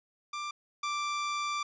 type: tone pair in turn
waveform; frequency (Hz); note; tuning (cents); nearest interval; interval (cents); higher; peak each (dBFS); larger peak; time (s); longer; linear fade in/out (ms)
sawtooth; 1183 / 1175.5; D6 / D6; +12 / +1; unison; 11; first; -31 / -27; second; 0.33-0.51 / 0.83-1.63; second; 5
effects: resampled to 16000 Hz